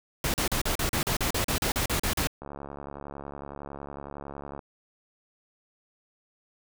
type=noise bursts; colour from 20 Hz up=pink; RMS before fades=-27 dBFS; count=15; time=0.24-2.272 s; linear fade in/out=2 ms; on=100 ms; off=38 ms
type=click train; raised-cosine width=1 ms; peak=-25 dBFS; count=155; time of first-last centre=2.42-4.592 s; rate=70.9 Hz
effects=none